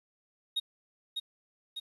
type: tone with echo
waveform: triangle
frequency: 3739 Hz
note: A#7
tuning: 4 cents sharp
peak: -26 dBFS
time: 0.56-0.6 s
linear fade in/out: 10 ms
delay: 600 ms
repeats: 2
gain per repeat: -4 dB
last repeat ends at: 1.8 s
effects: resampled to 32000 Hz + 10-bit